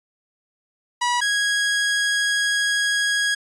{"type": "tone pair in turn", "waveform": "sawtooth", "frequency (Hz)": [971, 1652.1], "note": ["B5", "G#6"], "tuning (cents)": [-30, -10], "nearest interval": "major sixth", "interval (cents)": 920, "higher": "second", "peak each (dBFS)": -15, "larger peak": "neither", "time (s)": [[1.01, 1.21], [1.21, 3.35]], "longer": "second", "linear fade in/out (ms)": 10, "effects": ["resampled to 22050 Hz"]}